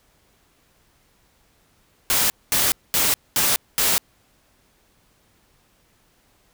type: noise bursts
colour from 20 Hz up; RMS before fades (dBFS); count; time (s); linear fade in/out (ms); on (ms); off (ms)
white; -19; 5; 2.1-3.98; 0; 200; 220
effects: pink hiss -61 dBFS RMS until 6.53 s